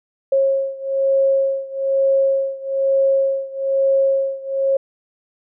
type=beating tone pair; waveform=sine; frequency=542 / 543.1 Hz; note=C#5 / C#5; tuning=-39 / -36 cents; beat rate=1.1 Hz; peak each=-17 / -19 dBFS; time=0.32-4.77 s; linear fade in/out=5 ms; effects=none